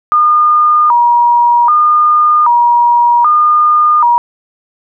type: tone with vibrato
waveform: sine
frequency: 1077 Hz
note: C6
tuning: 50 cents sharp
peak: -5 dBFS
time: 0.12-4.18 s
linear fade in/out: 0 ms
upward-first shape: square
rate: 0.64 Hz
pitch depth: 210 cents each way
effects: none